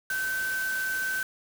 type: tone in noise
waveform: sine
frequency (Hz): 1537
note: G6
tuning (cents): -35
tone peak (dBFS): -27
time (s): 0.1-1.23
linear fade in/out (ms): 2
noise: white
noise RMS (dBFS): -38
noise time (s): 0.1-1.23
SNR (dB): +8
effects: none